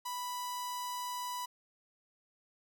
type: tone with notch filter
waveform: sawtooth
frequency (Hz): 987.8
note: B5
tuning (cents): 0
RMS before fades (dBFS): -39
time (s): 0.05-1.46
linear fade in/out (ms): 10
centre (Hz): 2200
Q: 1.3
effects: none